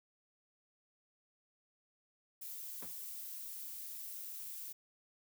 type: noise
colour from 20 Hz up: violet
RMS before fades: -46 dBFS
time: 2.41-4.73 s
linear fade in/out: 10 ms
type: noise with exponential decay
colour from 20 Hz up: brown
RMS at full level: -37 dBFS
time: 2.82-2.95 s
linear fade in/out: 5 ms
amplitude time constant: 27 ms
effects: high-pass 200 Hz 12 dB/octave